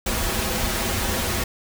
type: noise with comb filter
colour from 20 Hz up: pink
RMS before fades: -24 dBFS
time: 0.06-1.44 s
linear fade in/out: 5 ms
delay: 6.8 ms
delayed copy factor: -0.7
effects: none